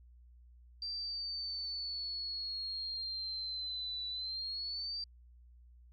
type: linear two-way sweep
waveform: sine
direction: down then up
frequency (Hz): 4699 to 3951 to 4699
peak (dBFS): -37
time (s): 0.82-5.04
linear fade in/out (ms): 2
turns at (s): 4.08
effects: added 60 Hz sine -56 dBFS peak until 5.92 s + AAC 48 kbps